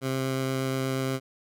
15% pulse tone with vibrato, 132.4 Hz, C3, 21 cents sharp, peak -20 dBFS, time 0.01-1.2 s, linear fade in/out 50 ms, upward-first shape sine, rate 8.4 Hz, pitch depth 8 cents each way, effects none

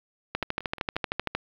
two click trains, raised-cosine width 0.3 ms, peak -10 / -24 dBFS, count 14 / 4, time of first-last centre 0.35-1.35 / 0.43-0.959 s, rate 13 / 5.67 Hz, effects low-pass 4000 Hz 12 dB/octave + 8-bit

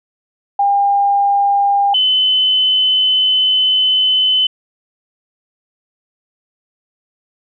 sine tone pair in turn, 803 / 3032 Hz, G5 / F#7, +41 / +42 cents, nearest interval octave + major seventh, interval 2301 cents, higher second, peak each -10 dBFS, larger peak neither, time 0.59-1.94 / 1.94-4.47 s, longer second, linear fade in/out 5 ms, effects none

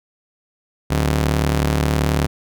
sawtooth ring-modulated tone, 110.4 Hz, A2, 6 cents sharp, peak -9 dBFS, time 0.9-2.27 s, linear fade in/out 10 ms, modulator 35.9 Hz, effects none

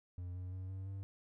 triangle tone with pitch steps, 89.3 / 91.23 / 93.2 / 95.21 / 97.27 Hz, F2 / F#2 / F#2 / G2 / G2, +39 / -24 / +13 / -50 / -13 cents, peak -39 dBFS, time 0.18-1.03 s, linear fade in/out 0 ms, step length 170 ms, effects none

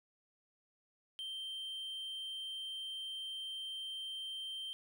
triangle tone, 3136 Hz, G7, in tune, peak -39 dBFS, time 1.19-4.73 s, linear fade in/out 0 ms, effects none

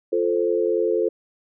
sine chord, F major, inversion none, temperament equal, 349.2 / 440 / 523.3 Hz, F4 / A4 / C5, 0 / 0 / 0 cents, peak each -23 / -21 / -25 dBFS, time 0.12-1.09 s, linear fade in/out 10 ms, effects none

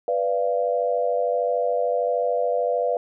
sine chord, B diminished, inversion none, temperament equal with one note detuned, 493.9 / 587.3 / 688.8 Hz, B4 / D5 / F5, 0 / 0 / -24 cents, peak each -23 / -25 / -25 dBFS, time 0.08-2.97 s, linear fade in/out 2 ms, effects none

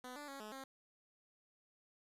10% pulse tone with pitch steps, 251.3 / 292.7 / 275.2 / 213.3 / 267.8 Hz, B3 / D4 / C#4 / G#3 / C4, +30 / -6 / -12 / +46 / +40 cents, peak -39 dBFS, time 0.04-0.64 s, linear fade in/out 2 ms, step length 120 ms, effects resampled to 32000 Hz + 12-bit

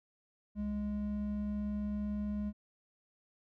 triangle tone pair together, 65.52 / 207.7 Hz, C2 / G#3, +3 / 0 cents, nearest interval octave + minor sixth, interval 1997 cents, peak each -40 / -32 dBFS, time 0.55-2.53 s, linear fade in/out 50 ms, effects none

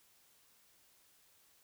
silence, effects white hiss -68 dBFS RMS until 1.63 s

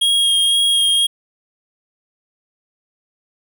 square tone with vibrato, 3262 Hz, G#7, 32 cents flat, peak -13 dBFS, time 0.01-1.07 s, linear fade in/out 10 ms, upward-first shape sine, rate 2 Hz, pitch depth 14 cents each way, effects none

